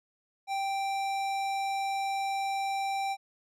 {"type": "tone with tanh clipping", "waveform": "sine", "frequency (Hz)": 784, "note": "G5", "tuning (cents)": 0, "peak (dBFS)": -31, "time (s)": [0.47, 3.17], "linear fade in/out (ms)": 50, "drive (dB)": 18, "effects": []}